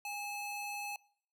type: ring-modulated tone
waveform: square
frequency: 1709 Hz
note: G#6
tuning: 49 cents sharp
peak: -36 dBFS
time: 0.05-0.96 s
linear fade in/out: 2 ms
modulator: 891 Hz
effects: noise-tail reverb RT60 0.6 s tail -23 dB re dry